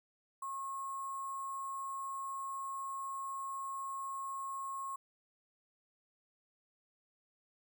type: tone with sample-and-hold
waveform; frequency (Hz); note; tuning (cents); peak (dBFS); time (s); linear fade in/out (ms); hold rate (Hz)
sine; 1084; C#6; -39; -38; 0.42-4.96; 5; 8820
effects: none